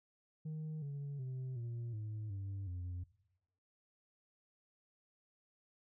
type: tone with pitch steps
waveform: sine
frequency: 155.56 / 141.83 / 129.31 / 117.89 / 107.49 / 98 / 89.35 Hz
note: D#3 / C#3 / C3 / A#2 / A2 / G2 / F2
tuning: 0 / +40 / -20 / +20 / -40 / 0 / +40 cents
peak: -37 dBFS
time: 0.45-3.04 s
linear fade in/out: 10 ms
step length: 370 ms
effects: noise-tail reverb RT60 0.9 s tail -19 dB re dry + tanh soft clip ceiling -39 dBFS